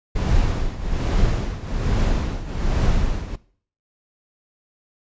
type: noise with tremolo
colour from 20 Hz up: brown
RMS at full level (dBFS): -17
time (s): 0.15-3.36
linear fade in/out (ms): 10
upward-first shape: triangle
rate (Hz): 1.2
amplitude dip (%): 80
effects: noise-tail reverb RT60 0.5 s tail -19 dB re dry + resampled to 16000 Hz